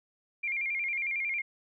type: tone with vibrato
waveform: sine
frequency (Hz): 2253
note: C#7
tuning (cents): +28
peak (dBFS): -29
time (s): 0.43-1.42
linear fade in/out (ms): 10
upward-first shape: square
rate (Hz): 11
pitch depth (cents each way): 89
effects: none